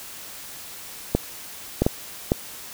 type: clicks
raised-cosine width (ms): 2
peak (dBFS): -4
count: 4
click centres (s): 1.15 / 1.82 / 1.865 / 2.319
effects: white hiss -39 dBFS RMS until 2.73 s